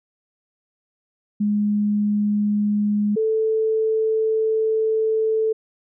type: tone pair in turn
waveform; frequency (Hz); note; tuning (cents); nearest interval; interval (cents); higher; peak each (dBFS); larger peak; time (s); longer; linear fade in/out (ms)
sine; 207.7 / 440.1; G#3 / A4; 0 / 0; octave + minor second; 1300; second; -17; neither; 1.4-3.16 / 3.16-5.53; second; 10
effects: none